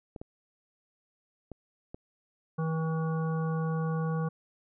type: clicks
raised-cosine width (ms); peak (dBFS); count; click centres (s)
2; -27; 4; 0.162 / 0.215 / 1.517 / 1.945
type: harmonic tone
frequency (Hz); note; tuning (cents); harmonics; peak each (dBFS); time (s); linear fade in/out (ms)
160.8; E3; -43; 1 / 3 / 5 / 7 / 9; -28 / -37 / -43 / -41 / -46; 2.58-4.29; 10
effects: none